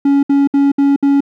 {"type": "tone bursts", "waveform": "triangle", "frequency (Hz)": 280, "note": "C#4", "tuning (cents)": 18, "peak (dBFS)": -6, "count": 5, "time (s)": [0.05, 1.206], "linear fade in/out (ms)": 5, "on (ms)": 180, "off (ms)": 64, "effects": []}